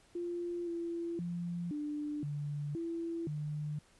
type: tone with pitch steps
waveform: sine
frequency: 347.3 / 339 / 173.2 / 296.5 / 145.9 / 334.4 / 149.7 Hz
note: F4 / E4 / F3 / D4 / D3 / E4 / D3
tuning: -10 / +49 / -14 / +17 / -11 / +25 / +33 cents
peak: -35 dBFS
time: 0.15-3.79 s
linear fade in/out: 5 ms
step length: 520 ms
effects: pink hiss -65 dBFS RMS until 3.99 s + resampled to 24000 Hz